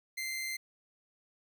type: tone with amplitude modulation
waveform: sawtooth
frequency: 2082 Hz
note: C7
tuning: 9 cents flat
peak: -30 dBFS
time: 0.17-0.57 s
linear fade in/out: 10 ms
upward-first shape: sine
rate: 140 Hz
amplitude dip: 35%
effects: 11-bit